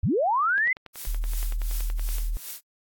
sine linear sweep, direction up, 53.4 to 2093 Hz, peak -20 dBFS, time 0.03-0.73 s, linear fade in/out 5 ms
click train, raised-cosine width 0.3 ms, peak -25 dBFS, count 18, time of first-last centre 0.58-2.184 s, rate 10.6 Hz
blue noise with tremolo, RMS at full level -35 dBFS, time 0.93-2.61 s, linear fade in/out 50 ms, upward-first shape triangle, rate 2.7 Hz, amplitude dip 95%
sine tone, 38.89 Hz, D#1, in tune, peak -24 dBFS, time 1.07-2.37 s, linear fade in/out 0 ms
effects AAC 64 kbps

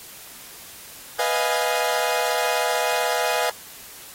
sawtooth chord, F half-diminished seventh, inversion second, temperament equal, 493.9 / 622.3 / 698.5 / 830.6 Hz, Cb5 / Eb5 / F5 / Ab5, 0 / 0 / 0 / 0 cents, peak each -22 dBFS, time 1.19-3.5 s, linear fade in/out 5 ms, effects white hiss -42 dBFS RMS until 4.14 s + AAC 48 kbps

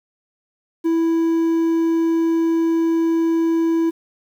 triangle tone, 329.6 Hz, E4, in tune, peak -13 dBFS, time 0.84-3.91 s, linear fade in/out 20 ms, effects 8-bit

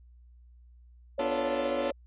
sine tone with tremolo, 554.4 Hz, C#5, in tune, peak -27 dBFS, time 1.18-1.92 s, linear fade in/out 5 ms, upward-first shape triangle, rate 15 Hz, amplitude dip 55%
20% pulse chord, B half-diminished seventh, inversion none, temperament equal with one note detuned, 246.9 / 293.7 / 347.6 / 440 Hz, B3 / D4 / F4 / A4, 0 / 0 / -8 / 0 cents, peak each -31 dBFS, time 1.19-1.91 s, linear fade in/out 5 ms
effects added 60 Hz sine -52 dBFS peak until 2.06 s + resampled to 8000 Hz

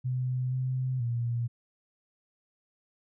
sine tone with pitch steps, 127.1 / 129 / 118.6 Hz, C3 / C3 / A#2, -50 / -24 / +30 cents, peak -27 dBFS, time 0.04-1.48 s, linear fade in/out 20 ms, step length 480 ms, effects none

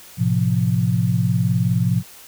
sine chord, F major, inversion first, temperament equal with one note detuned, 110 / 129.38 / 174.61 Hz, A2 / C3 / F3, 0 / -19 / 0 cents, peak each -20 dBFS, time 0.17-2.03 s, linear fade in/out 50 ms, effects white hiss -43 dBFS RMS until 2.27 s

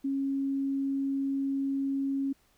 sine tone, 273.7 Hz, C#4, 22 cents flat, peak -27 dBFS, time 0.04-2.33 s, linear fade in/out 10 ms, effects pink hiss -67 dBFS RMS until 2.57 s

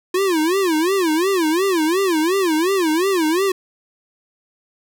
square tone with vibrato, 349.2 Hz, F4, in tune, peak -16 dBFS, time 0.14-3.52 s, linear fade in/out 5 ms, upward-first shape sine, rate 2.8 Hz, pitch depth 220 cents each way, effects none

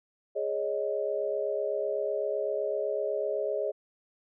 sine chord, Ab suspended fourth, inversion none, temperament equal, 415.3 / 554.4 / 622.3 Hz, Ab4 / Db5 / Eb5, 0 / 0 / 0 cents, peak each -32 dBFS, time 0.35-3.72 s, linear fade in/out 20 ms, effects none

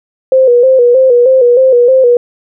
sine tone with vibrato, 503 Hz, B4, 32 cents sharp, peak -3 dBFS, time 0.32-2.17 s, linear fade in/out 2 ms, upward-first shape square, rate 3.2 Hz, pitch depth 69 cents each way, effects none

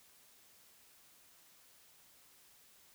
silence, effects white hiss -64 dBFS RMS until 2.94 s

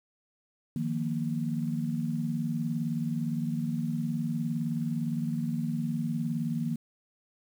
sine chord, Eb suspended second, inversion none, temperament just, 155.56 / 175.01 / 233.3 Hz, Eb3 / F3 / Bb3, 0 / +4 / +2 cents, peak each -32 / -35 / -31 dBFS, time 0.76-6.76 s, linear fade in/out 2 ms, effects 9-bit

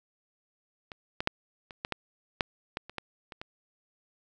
clicks, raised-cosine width 0.3 ms, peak -25 / -15 / -8 / -27 / -16 / -14 / -9 / -16 / -27 / -18 / -26 / -23 dBFS, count 12, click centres 0.918 / 1.205 / 1.274 / 1.708 / 1.849 / 1.923 / 2.408 / 2.771 / 2.896 / 2.983 / 3.322 / 3.415 s, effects none

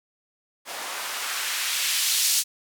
blue noise with band-pass filter sweep, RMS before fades -26 dBFS, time 0.65-2.44 s, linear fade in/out 50 ms, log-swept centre 600 to 5300 Hz, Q 0.87, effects none

